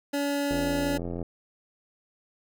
25% pulse tone, 284.4 Hz, C#4, 45 cents sharp, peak -22 dBFS, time 0.13-0.98 s, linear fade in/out 10 ms
click train, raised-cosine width 2 ms, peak -21 dBFS, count 63, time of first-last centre 0.51-1.228 s, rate 86.4 Hz
effects none

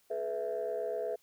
sine chord, E major, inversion first, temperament equal with one note detuned, 425.7 / 493.9 / 659.3 Hz, G#4 / B4 / E5, +43 / 0 / 0 cents, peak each -36 / -36 / -35 dBFS, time 0.1-1.16 s, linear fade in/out 10 ms, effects tanh soft clip ceiling -26 dBFS + white hiss -69 dBFS RMS until 1.22 s

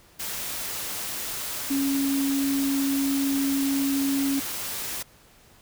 sine tone in noise, 275.5 Hz, C#4, 11 cents flat, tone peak -22 dBFS, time 1.7-4.4 s, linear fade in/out 10 ms, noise white, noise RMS -32 dBFS, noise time 0.19-5.03 s, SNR +7 dB, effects pink hiss -55 dBFS RMS until 5.61 s

